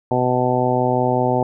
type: harmonic tone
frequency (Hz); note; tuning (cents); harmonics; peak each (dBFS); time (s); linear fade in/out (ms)
125.4; B2; +27; 1 / 2 / 3 / 4 / 5 / 6 / 7; -23 / -23 / -23 / -23 / -23 / -23 / -23; 0.11-1.43; 2
effects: none